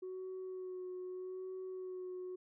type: tone with vibrato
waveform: sine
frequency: 370 Hz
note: F#4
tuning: in tune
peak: -40 dBFS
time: 0.02-2.36 s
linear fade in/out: 10 ms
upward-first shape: sine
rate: 0.81 Hz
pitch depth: 20 cents each way
effects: tanh soft clip ceiling -39 dBFS